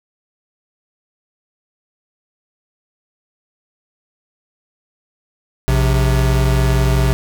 square tone pair together, 58.57 / 130.81 Hz, A#1 / C3, +9 / 0 cents, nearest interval octave + major second, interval 1391 cents, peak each -15 / -16 dBFS, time 5.68-7.13 s, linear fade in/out 0 ms, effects none

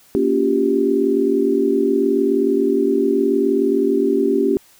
sine chord, G half-diminished seventh, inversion first, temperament just, 235.2 / 282.2 / 352.8 / 392 Hz, Bb3 / Db4 / F4 / G4, +16 / +31 / +18 / 0 cents, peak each -22 / -19 / -22 / -17 dBFS, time 0.15-4.57 s, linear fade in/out 0 ms, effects white hiss -51 dBFS RMS until 4.79 s

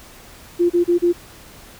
sine tone bursts, 348.1 Hz, F4, 6 cents flat, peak -12 dBFS, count 4, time 0.59-1.129 s, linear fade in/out 20 ms, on 110 ms, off 33 ms, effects pink hiss -43 dBFS RMS until 1.79 s

